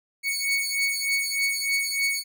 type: beating tone pair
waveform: sawtooth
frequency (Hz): 2222 / 2225.3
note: C#7 / C#7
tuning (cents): +4 / +6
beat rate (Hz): 3.3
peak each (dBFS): -23 / -23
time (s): 0.23-2.24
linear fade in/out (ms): 50
effects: none